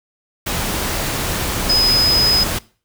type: tone in noise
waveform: sine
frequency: 5040 Hz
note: D#8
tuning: 21 cents sharp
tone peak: -12 dBFS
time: 1.69-2.44 s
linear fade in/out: 10 ms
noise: pink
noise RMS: -21 dBFS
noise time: 0.46-2.59 s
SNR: +6 dB
effects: noise-tail reverb RT60 0.4 s tail -21 dB re dry